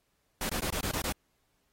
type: noise bursts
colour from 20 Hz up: pink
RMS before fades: -33 dBFS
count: 7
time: 0.41-1.124 s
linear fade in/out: 2 ms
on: 84 ms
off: 21 ms
effects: pink hiss -75 dBFS RMS until 1.72 s + AAC 48 kbps